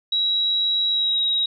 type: tone with pitch glide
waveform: sine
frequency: 3871 to 3820 Hz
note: B7 to A#7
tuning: -35 to +42 cents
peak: -18 dBFS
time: 0.12-1.46 s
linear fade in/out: 5 ms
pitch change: -23 cents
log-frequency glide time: 0.9-1.17 s
effects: none